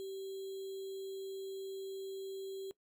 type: tone with sample-and-hold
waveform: sine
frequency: 386.5 Hz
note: G4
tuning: 24 cents flat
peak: -40 dBFS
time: 0-2.71 s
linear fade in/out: 0 ms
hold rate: 3675 Hz
effects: noise-tail reverb RT60 0.1 s tail -19 dB re dry